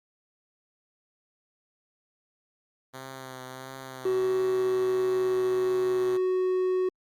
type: tone with vibrato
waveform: 5% pulse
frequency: 130.81 Hz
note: C3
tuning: in tune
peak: -28 dBFS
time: 2.93-6.18 s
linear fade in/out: 20 ms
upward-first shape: triangle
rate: 1.5 Hz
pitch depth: 31 cents each way
type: tone with pitch glide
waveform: triangle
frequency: 376 to 369.8 Hz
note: F#4 to F#4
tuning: +28 to -1 cents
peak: -21 dBFS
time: 4.05-6.89 s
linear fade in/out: 5 ms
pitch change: -29 cents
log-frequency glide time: 4.41-6.49 s
effects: Opus 48 kbps